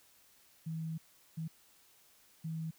sine tone bursts at uneven times, 161.1 Hz, E3, 39 cents flat, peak -36 dBFS, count 3, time 0.66-0.98 / 1.37-1.48 / 2.44-2.71 s, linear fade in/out 10 ms, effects white hiss -65 dBFS RMS until 2.78 s

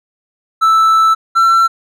triangle tone pair in turn, 1318.5 / 1347 Hz, E6 / E6, 0 / +37 cents, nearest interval unison, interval 37 cents, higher second, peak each -5 dBFS, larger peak neither, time 0.61-1.15 / 1.35-1.68 s, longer first, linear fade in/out 20 ms, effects none

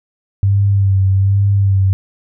sine tone with vibrato, 98 Hz, G2, in tune, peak -9 dBFS, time 0.43-1.93 s, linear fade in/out 0 ms, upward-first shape sine, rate 1.2 Hz, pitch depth 38 cents each way, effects none

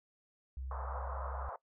sine tone with pitch glide, 65.41 to 66.28 Hz, C2 to C2, 0 to +23 cents, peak -39 dBFS, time 0.57-1.49 s, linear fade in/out 0 ms, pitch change +23 cents, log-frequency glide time 0.86-1.32 s
white band-pass noise, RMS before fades -44 dBFS, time 0.71-1.56 s, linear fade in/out 2 ms, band 500 to 1300 Hz, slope 48 dB/octave
effects noise-tail reverb RT60 0.1 s tail -20 dB re dry

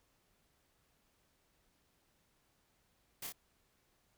white noise with echo, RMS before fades -44 dBFS, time 3.22-3.27 s, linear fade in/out 5 ms, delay 27 ms, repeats 2, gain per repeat -2 dB, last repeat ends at 3.324 s, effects pink hiss -75 dBFS RMS until 4.17 s

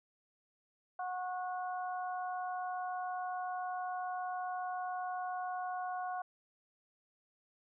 harmonic tone, 365.4 Hz, F#4, 22 cents flat, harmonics 2 / 3 / 4, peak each -37 / -44 / -47 dBFS, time 0.99-6.22 s, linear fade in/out 5 ms, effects none

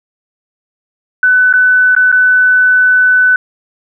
sine tone with dropouts, 1500 Hz, F#6, 23 cents sharp, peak -5 dBFS, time 1.23-3.36 s, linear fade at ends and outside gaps 2 ms, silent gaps 1.528-1.537 / 1.951-1.964 / 2.117-2.125 s, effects none

